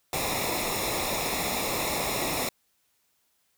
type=noise with comb filter; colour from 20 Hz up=pink; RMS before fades=-29 dBFS; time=0.13-2.49 s; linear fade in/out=2 ms; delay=0.65 ms; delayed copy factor=-0.75; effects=white hiss -71 dBFS RMS until 3.57 s